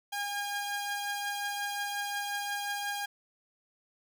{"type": "tone pair together", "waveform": "sawtooth", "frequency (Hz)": [813.3, 1621], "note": ["G#5", "G#6"], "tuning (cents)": [-36, -42], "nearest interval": "octave", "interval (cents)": 1194, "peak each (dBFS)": [-31, -33], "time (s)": [0.12, 3.06], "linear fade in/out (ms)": 10, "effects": []}